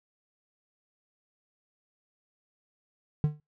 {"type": "tone with exponential decay", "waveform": "triangle", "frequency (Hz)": 150, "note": "D3", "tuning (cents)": 37, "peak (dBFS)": -16, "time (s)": [3.24, 3.4], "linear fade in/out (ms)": 0, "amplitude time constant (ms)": 34, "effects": ["noise-tail reverb RT60 0.2 s tail -26 dB re dry"]}